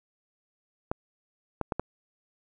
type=clicks; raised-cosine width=1 ms; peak=-14 dBFS; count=4; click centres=0.915 / 1.613 / 1.722 / 1.796 s; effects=none

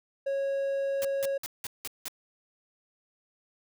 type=tone; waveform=triangle; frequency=550 Hz; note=C#5; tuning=14 cents flat; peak=-25 dBFS; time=0.26-1.38 s; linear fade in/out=10 ms
type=noise bursts; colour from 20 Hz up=white; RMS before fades=-36 dBFS; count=6; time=1.02-2.082 s; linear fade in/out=0 ms; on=27 ms; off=180 ms
effects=none

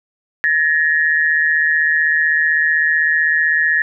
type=tone pair together; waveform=sine; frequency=1712.2 / 1868 Hz; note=A6 / A#6; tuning=-48 / +3 cents; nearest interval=major second; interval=151 cents; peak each=-15 dBFS; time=0.44-3.82 s; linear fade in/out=0 ms; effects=none

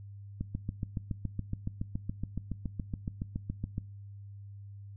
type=click train; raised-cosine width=5 ms; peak=-21 dBFS; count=25; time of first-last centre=0.41-3.781 s; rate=7.12 Hz; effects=noise-tail reverb RT60 0.5 s tail -22 dB re dry + added 100 Hz sine -44 dBFS peak until 4.96 s

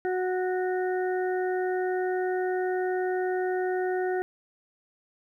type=harmonic tone; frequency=368.1 Hz; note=F#4; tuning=9 cents flat; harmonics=1 / 2 / 4 / 5; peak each=-26 / -32 / -38 / -40 dBFS; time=0.05-4.22 s; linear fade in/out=0 ms; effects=11-bit

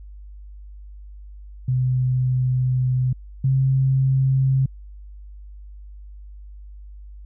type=tone pair in turn; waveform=sine; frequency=127.6 / 133.21 Hz; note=C3 / C3; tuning=-43 / +31 cents; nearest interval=minor second; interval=74 cents; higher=second; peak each=-17 / -15 dBFS; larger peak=second; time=1.68-3.13 / 3.44-4.66 s; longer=first; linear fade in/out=5 ms; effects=added 50 Hz sine -37 dBFS peak until 7.25 s

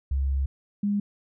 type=tone pair in turn; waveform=sine; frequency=68 / 203.8 Hz; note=C#2 / G#3; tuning=-33 / -32 cents; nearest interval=octave + perfect fifth; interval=1901 cents; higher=second; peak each=-22 dBFS; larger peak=neither; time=0.11-0.46 / 0.83-1 s; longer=first; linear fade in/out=5 ms; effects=none

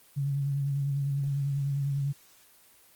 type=tone with vibrato; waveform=sine; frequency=140 Hz; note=C#3; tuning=18 cents sharp; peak=-26 dBFS; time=0.16-2.13 s; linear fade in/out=20 ms; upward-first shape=triangle; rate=10 Hz; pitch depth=41 cents each way; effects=white hiss -58 dBFS RMS until 2.95 s + Opus 24 kbps

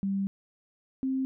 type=tone pair in turn; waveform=sine; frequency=196 / 264.1 Hz; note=G3 / C4; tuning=0 / +16 cents; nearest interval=perfect fourth; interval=516 cents; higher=second; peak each=-26 dBFS; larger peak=neither; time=0.03-0.27 / 1.03-1.25 s; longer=first; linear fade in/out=0 ms; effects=none

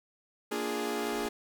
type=chord; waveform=sawtooth; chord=Bb dominant seventh; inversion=none; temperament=equal; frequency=233.1 / 293.7 / 349.2 / 415.3 Hz; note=Bb3 / D4 / F4 / Ab4; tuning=0 / 0 / 0 / 0 cents; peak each=-34 / -34 / -35 / -30 dBFS; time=0.51-1.29 s; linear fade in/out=10 ms
type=noise with exponential growth; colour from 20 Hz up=brown; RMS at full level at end=-46 dBFS; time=0.85-1.26 s; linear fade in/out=0 ms; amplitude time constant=88 ms
effects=none

